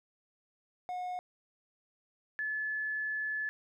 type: tone pair in turn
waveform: triangle / sine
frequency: 725 / 1724.4 Hz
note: F#5 / A6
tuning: -35 / -35 cents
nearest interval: octave + minor third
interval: 1500 cents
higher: second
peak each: -33 / -32 dBFS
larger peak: second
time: 0.89-1.19 / 2.39-3.49 s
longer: second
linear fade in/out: 0 ms
effects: none